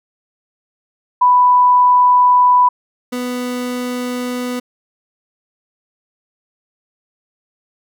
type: tone pair in turn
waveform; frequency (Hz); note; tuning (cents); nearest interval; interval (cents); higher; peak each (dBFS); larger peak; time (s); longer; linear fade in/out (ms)
sine / 30% pulse; 991 / 247.8; B5 / B3; +6 / +6; 2 octaves; 2400; first; -7 / -17; first; 1.21-2.69 / 3.12-4.6; neither; 10
effects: none